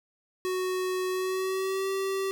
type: tone with pitch glide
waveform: square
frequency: 370 to 386.8 Hz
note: F#4 to G4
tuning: 0 to -23 cents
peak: -28 dBFS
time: 0.45-2.31 s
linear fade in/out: 0 ms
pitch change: +77 cents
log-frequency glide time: 1.09-1.89 s
effects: none